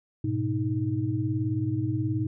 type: tone cluster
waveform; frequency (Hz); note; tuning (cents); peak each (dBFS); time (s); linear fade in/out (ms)
sine; 105.7 / 124.4 / 312.2; G#2 / B2 / D#4; +31 / +13 / +6; -29; 0.24-2.27; 5
effects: none